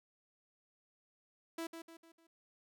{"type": "tone with echo", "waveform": "sawtooth", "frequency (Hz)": 330, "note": "E4", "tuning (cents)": 2, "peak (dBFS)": -35, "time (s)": [1.58, 1.67], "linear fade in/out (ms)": 5, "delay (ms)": 150, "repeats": 4, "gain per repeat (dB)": -7, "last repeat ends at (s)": 2.27, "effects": []}